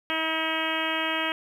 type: harmonic tone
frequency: 320 Hz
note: D#4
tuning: 49 cents sharp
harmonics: 1 / 2 / 3 / 4 / 5 / 6 / 7 / 8 / 9 / 10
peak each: -34 / -34 / -34 / -34 / -34 / -34 / -34 / -34 / -34 / -34 dBFS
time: 0.1-1.32 s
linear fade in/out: 0 ms
effects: 9-bit